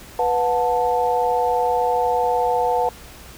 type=tone cluster; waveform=sine; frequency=492.4 / 725 / 881 Hz; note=B4 / F#5 / A5; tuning=-5 / -35 / +2 cents; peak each=-21 dBFS; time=0.19-2.89 s; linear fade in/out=2 ms; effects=added 60 Hz sine -45 dBFS peak until 3.37 s + pink hiss -42 dBFS RMS until 3.37 s